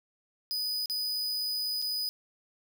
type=tone with dropouts; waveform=45% pulse; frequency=4978 Hz; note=D#8; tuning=in tune; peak=-29 dBFS; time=0.51-2.09 s; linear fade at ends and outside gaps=0 ms; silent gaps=0.858-0.898 / 1.817-1.823 s; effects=none